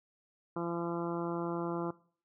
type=harmonic tone; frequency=170.5 Hz; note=F3; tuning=41 cents flat; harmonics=1 / 2 / 3 / 4 / 5 / 6 / 7 / 8; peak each=-39 / -36 / -43 / -45 / -45 / -44 / -45 / -47 dBFS; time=0.56-1.91 s; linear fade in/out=5 ms; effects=noise-tail reverb RT60 0.5 s tail -21 dB re dry